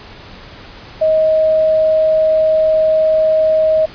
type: tone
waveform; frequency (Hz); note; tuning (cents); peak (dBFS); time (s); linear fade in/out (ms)
sine; 630; D#5; +21; -9; 1.01-3.86; 10
effects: pink hiss -36 dBFS RMS until 3.94 s + resampled to 11025 Hz